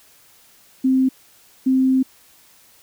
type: tone bursts at uneven times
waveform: sine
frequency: 261.6 Hz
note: C4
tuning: in tune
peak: -13 dBFS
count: 2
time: 0.84-1.09 / 1.66-2.03 s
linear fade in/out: 10 ms
effects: white hiss -52 dBFS RMS until 2.82 s